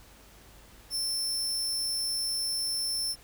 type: tone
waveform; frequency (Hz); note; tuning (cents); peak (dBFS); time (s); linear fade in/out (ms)
sawtooth; 5350; E8; +25; -26; 0.9-3.16; 50
effects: added 50 Hz sine -56 dBFS peak until 3.23 s + pink hiss -55 dBFS RMS until 3.23 s